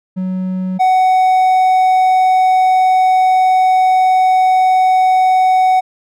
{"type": "tone pair in turn", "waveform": "triangle", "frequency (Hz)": [185.8, 746.4], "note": ["F#3", "F#5"], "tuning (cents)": [7, 15], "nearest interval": "2 octaves", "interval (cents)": 2408, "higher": "second", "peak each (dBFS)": [-14, -6], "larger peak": "second", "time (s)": [[0.16, 0.79], [0.79, 5.81]], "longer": "second", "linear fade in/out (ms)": 20, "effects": []}